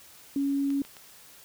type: tone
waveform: sine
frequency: 278.6 Hz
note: C#4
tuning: 9 cents sharp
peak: -24 dBFS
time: 0.36-0.82 s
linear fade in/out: 2 ms
type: clicks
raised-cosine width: 0.2 ms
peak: -29 dBFS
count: 3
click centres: 0.704 / 0.85 / 0.968 s
effects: white hiss -52 dBFS RMS until 1.44 s